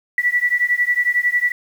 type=beating tone pair; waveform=sine; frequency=1950 / 1961 Hz; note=B6 / B6; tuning=-23 / -13 cents; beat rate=11 Hz; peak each=-18 dBFS; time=0.18-1.52 s; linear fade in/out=2 ms; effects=7-bit